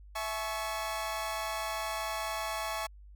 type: chord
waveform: sawtooth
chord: A major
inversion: second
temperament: equal with one note detuned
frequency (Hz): 659.3 / 857.4 / 1108.7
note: E5 / A5 / C#6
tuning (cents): 0 / -45 / 0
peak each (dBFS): -34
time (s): 0.15-2.87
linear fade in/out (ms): 10
effects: added 50 Hz sine -49 dBFS peak until 3.15 s